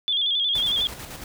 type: tone with vibrato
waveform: sine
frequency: 3375 Hz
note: G#7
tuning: 27 cents sharp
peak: -20 dBFS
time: 0.08-0.87 s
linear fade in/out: 0 ms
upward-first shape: square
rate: 11 Hz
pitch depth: 58 cents each way
type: noise with tremolo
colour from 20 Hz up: pink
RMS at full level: -36 dBFS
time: 0.55-1.24 s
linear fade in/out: 2 ms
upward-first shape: square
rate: 9 Hz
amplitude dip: 45%
effects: none